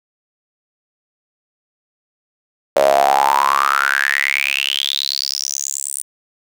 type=tone with high-pass filter sweep; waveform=sawtooth; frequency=69.3 Hz; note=C#2; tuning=in tune; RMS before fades=-17 dBFS; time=2.76-6.02 s; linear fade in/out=0 ms; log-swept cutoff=570 to 9200 Hz; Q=10; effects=none